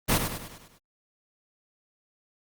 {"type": "noise with echo", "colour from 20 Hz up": "pink", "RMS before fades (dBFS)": -22, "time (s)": [0.08, 0.19], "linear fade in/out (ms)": 20, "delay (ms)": 100, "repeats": 6, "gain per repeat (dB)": -6, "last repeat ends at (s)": 0.79, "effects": ["Opus 24 kbps"]}